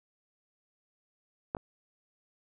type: clicks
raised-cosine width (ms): 1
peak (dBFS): -17 / -27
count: 2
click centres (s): 1.549 / 1.568
effects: none